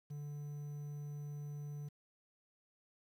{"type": "tone with quantisation", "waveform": "triangle", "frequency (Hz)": 146.2, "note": "D3", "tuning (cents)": -7, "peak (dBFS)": -40, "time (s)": [0.1, 1.89], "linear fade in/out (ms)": 10, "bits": 11, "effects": []}